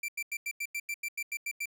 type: tone bursts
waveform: 45% pulse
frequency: 2349 Hz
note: D7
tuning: in tune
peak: -32 dBFS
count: 12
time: 0.03-1.657 s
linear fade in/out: 5 ms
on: 54 ms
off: 89 ms
effects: none